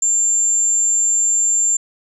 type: tone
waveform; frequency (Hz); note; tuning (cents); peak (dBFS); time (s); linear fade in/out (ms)
sine; 7300; A#8; -37; -13; 0.02-1.77; 5
effects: none